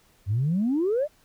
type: exponential sweep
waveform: sine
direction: up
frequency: 92.5 to 630 Hz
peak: -20 dBFS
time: 0.26-1.08 s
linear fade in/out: 50 ms
effects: tanh soft clip ceiling -17 dBFS + pink hiss -61 dBFS RMS until 1.24 s

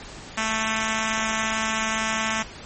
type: tone with notch filter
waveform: 5% pulse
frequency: 220.6 Hz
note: A3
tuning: 5 cents sharp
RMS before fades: -25 dBFS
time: 0.37-2.43 s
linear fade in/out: 10 ms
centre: 470 Hz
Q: 1.1
effects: pink hiss -40 dBFS RMS until 2.65 s + MP3 32 kbps

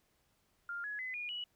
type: tone with pitch steps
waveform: sine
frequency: 1400 / 1684.2 / 2026 / 2438 / 2932 Hz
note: F6 / G#6 / B6 / D#7 / F#7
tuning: +4 / +24 / +44 / -36 / -16 cents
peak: -38 dBFS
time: 0.69-1.44 s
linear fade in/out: 2 ms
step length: 150 ms
effects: pink hiss -75 dBFS RMS until 1.55 s

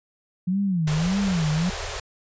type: tone with vibrato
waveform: sine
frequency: 174.61 Hz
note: F3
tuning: in tune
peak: -20 dBFS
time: 0.47-1.7 s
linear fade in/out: 10 ms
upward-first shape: sine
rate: 1.7 Hz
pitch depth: 240 cents each way
type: band-stop noise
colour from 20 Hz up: pink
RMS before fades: -31 dBFS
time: 0.87-2 s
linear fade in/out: 5 ms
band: 110 to 380 Hz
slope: 96 dB/octave
effects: resampled to 16000 Hz

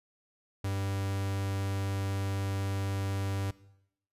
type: tone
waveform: 45% pulse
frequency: 98 Hz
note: G2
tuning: in tune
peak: -30 dBFS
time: 0.64-3.51 s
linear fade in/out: 5 ms
effects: noise-tail reverb RT60 0.8 s tail -19 dB re dry + resampled to 32000 Hz

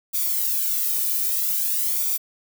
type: noise with flanger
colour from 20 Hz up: violet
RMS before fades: -23 dBFS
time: 0.13-2.18 s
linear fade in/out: 20 ms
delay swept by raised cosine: 0.85 to 1.69 ms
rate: 0.51 Hz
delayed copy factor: +0.8
effects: none

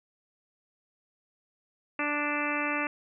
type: harmonic tone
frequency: 293.7 Hz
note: D4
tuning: in tune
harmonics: 1 / 2 / 3 / 4 / 5 / 6 / 7 / 8 / 9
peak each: -34 / -37 / -38 / -35 / -37 / -37 / -36 / -37 / -35 dBFS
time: 1.99-2.87 s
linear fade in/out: 2 ms
effects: none

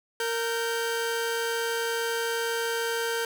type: tone pair together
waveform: sawtooth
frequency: 462.5 / 1555.7 Hz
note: A#4 / G6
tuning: -14 / -14 cents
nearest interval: octave + major sixth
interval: 2100 cents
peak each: -24 / -28 dBFS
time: 0.2-3.25 s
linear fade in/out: 2 ms
effects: none

